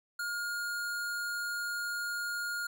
square tone, 1422 Hz, F6, 31 cents sharp, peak -34 dBFS, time 0.19-2.67 s, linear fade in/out 5 ms, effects none

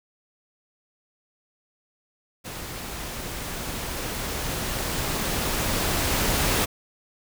pink noise with level ramp, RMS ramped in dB -36 to -22 dBFS, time 2.44-6.66 s, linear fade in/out 20 ms, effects none

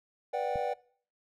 triangle chord, G major seventh, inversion first, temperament just, 490 / 588 / 735 / 784 Hz, B4 / D5 / F#5 / G5, -14 / +2 / -12 / 0 cents, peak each -33 dBFS, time 0.33-0.74 s, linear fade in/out 10 ms
click, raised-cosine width 5 ms, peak -29 dBFS, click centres 0.558 s
effects noise-tail reverb RT60 0.5 s tail -22 dB re dry

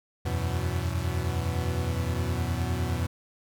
40% pulse chord, E suspended second, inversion none, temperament equal with one note detuned, 82.41 / 92.13 / 123.47 Hz, E2 / F#2 / B2, 0 / -7 / 0 cents, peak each -29 / -30 / -31 dBFS, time 0.25-3.07 s, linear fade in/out 10 ms, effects none

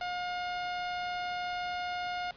sawtooth tone, 715 Hz, F5, 41 cents sharp, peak -29 dBFS, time 0.01-2.31 s, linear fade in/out 2 ms, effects pink hiss -55 dBFS RMS until 2.36 s + resampled to 11025 Hz

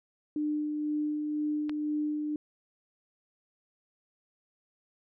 sine tone with tremolo, 300.1 Hz, D4, 38 cents sharp, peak -27 dBFS, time 0.36-2.36 s, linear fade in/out 2 ms, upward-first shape sine, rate 2 Hz, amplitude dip 30%
click, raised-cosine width 0.3 ms, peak -24 dBFS, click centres 1.695 s
effects none

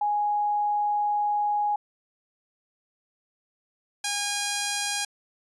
sine / 5% pulse tone pair in turn, 830 / 815.3 Hz, G#5 / G#5, -1 / -32 cents, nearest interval unison, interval 31 cents, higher first, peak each -22 / -14 dBFS, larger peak second, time 0.01-1.76 / 4.04-5.05 s, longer first, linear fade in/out 5 ms, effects resampled to 24000 Hz

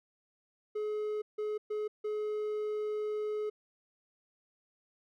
triangle tone bursts at uneven times, 424.2 Hz, G#4, 37 cents sharp, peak -30 dBFS, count 4, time 0.75-1.22 / 1.38-1.58 / 1.7-1.88 / 2.04-3.5 s, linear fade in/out 10 ms, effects none

